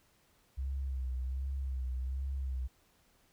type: tone with vibrato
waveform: sine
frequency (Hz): 65.5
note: C2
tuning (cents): +2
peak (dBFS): -33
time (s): 0.57-2.68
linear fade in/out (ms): 20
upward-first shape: sine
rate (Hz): 1.3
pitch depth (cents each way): 61
effects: pink hiss -69 dBFS RMS until 3.32 s